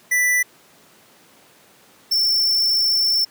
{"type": "tone pair in turn", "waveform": "square", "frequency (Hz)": [1980, 5391], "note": ["B6", "E8"], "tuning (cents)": [4, 38], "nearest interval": "octave + perfect fourth", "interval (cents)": 1734, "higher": "second", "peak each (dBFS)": -16, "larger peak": "neither", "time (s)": [[0.11, 0.43], [2.11, 3.25]], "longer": "second", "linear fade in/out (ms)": 10, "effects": ["pink hiss -51 dBFS RMS until 3.3 s", "high-pass 200 Hz 12 dB/octave"]}